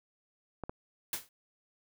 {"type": "clicks", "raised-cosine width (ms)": 1, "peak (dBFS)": -24, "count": 2, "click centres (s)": [0.637, 0.695]}
{"type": "noise with exponential decay", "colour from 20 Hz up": "white", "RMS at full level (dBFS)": -31, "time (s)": [1.13, 1.29], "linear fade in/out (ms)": 2, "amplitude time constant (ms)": 34}
{"effects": []}